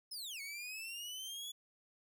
sawtooth linear two-way sweep, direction down then up, 5260 to 2187 to 3426 Hz, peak -40 dBFS, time 0.11-1.52 s, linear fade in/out 10 ms, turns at 0.41 s, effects none

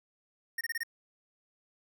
square tone bursts, 1845 Hz, A#6, 18 cents flat, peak -32 dBFS, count 5, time 0.58-0.834 s, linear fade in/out 5 ms, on 30 ms, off 26 ms, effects none

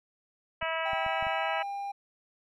harmonic tone, 324.8 Hz, E4, 26 cents flat, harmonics 2 / 3 / 4 / 5 / 6 / 7 / 8 / 9, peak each -34 / -36 / -37 / -38 / -39 / -39 / -40 / -41 dBFS, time 0.61-1.63 s, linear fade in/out 10 ms
clicks, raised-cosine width 5 ms, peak -33 dBFS, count 5, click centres 0.627 / 0.933 / 1.064 / 1.226 / 1.268 s
triangle tone with pitch glide, 784 to 800 Hz, G5 to G5, 0 to +35 cents, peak -31 dBFS, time 0.85-1.92 s, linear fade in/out 10 ms, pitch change +35 cents, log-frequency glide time 1.28-1.5 s
effects none

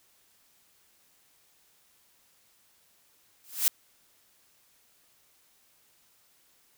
blue noise with exponential growth, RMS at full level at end -20 dBFS, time 3.44-3.68 s, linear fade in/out 1 ms, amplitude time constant 52 ms, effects white hiss -65 dBFS RMS until 6.77 s

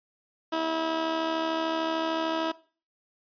15% pulse tone with amplitude modulation, 323.7 Hz, E4, 31 cents flat, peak -18 dBFS, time 0.52-2.52 s, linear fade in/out 10 ms, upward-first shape sine, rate 73.4 Hz, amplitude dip 40%, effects noise-tail reverb RT60 0.4 s tail -20 dB re dry + resampled to 11025 Hz

